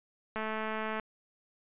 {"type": "click train", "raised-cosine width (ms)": 0.5, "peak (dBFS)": -21, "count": 140, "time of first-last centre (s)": [0.36, 0.998], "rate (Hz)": 218, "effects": ["resampled to 8000 Hz"]}